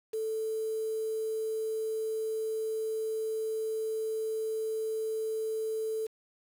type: tone with quantisation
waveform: sine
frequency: 440 Hz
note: A4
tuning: in tune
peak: -30 dBFS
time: 0.13-6.07 s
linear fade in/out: 10 ms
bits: 8
effects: none